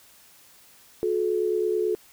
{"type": "tone pair together", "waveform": "sine", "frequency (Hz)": [361.7, 430.9], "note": ["F#4", "A4"], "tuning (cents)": [-39, -36], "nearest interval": "minor third", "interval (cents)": 303, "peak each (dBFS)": [-25, -24], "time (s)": [1.03, 1.95], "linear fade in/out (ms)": 0, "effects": ["white hiss -54 dBFS RMS until 2.12 s"]}